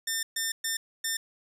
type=tone bursts at uneven times; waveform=10% pulse; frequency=1800 Hz; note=A6; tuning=39 cents sharp; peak=-19 dBFS; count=4; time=0.07-0.23 / 0.36-0.52 / 0.64-0.77 / 1.04-1.17 s; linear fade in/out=5 ms; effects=none